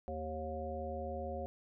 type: harmonic tone with a mistuned harmonic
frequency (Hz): 77.78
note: D#2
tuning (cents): 0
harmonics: 1 / 3 / 5 / 7 / 9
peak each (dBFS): -43 / -47 / -47 / -42 / -44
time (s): 0.08-1.46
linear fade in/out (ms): 0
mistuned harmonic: 9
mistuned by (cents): +27
effects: none